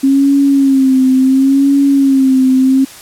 sine tone with vibrato, 269.4 Hz, C#4, 49 cents flat, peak -6 dBFS, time 0.03-2.85 s, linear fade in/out 10 ms, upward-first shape sine, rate 0.71 Hz, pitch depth 63 cents each way, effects white hiss -34 dBFS RMS until 3.01 s + low-pass 12000 Hz 12 dB/octave

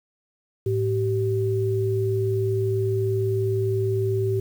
sine tone pair together, 108.49 / 385.5 Hz, A2 / G4, -24 / -29 cents, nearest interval octave + minor seventh, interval 2195 cents, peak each -23 dBFS, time 0.66-4.4 s, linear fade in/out 5 ms, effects 8-bit

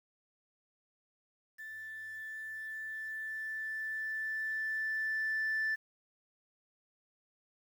sine tone with level ramp, 1760 Hz, A6, in tune, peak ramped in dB -43 to -28 dBFS, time 1.58-5.76 s, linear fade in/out 20 ms, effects tanh soft clip ceiling -28 dBFS + 10-bit

